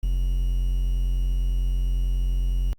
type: tone with quantisation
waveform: triangle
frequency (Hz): 44.49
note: F1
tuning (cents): +33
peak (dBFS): -18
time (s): 0.03-2.73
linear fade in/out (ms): 0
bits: 8
effects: Opus 48 kbps